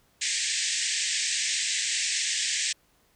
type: band-pass noise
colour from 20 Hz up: white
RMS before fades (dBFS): -28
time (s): 0.21-2.73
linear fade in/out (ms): 10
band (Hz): 1700 to 8400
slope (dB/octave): 96
effects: pink hiss -65 dBFS RMS until 3.15 s